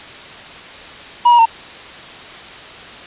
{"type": "tone with pitch steps", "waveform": "triangle", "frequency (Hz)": [963, 953, 911], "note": ["B5", "A#5", "A#5"], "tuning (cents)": [-44, 38, -40], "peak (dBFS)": -4, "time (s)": [1.25, 1.457], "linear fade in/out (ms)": 10, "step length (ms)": 69, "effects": ["white hiss -34 dBFS RMS until 3.06 s", "resampled to 8000 Hz"]}